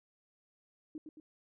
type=tone with echo; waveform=sine; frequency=309 Hz; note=D#4; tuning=12 cents flat; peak=-40 dBFS; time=0.95-0.98 s; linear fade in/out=2 ms; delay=110 ms; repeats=2; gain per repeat=-5 dB; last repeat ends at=1.2 s; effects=none